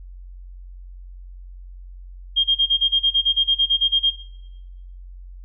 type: tone bursts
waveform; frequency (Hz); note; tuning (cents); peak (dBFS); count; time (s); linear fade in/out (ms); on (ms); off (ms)
sine; 3219; G7; +45; -13; 16; 2.36-4.107; 20; 82; 29
effects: noise-tail reverb RT60 1.0 s tail -19 dB re dry + added 45 Hz sine -36 dBFS peak until 5.44 s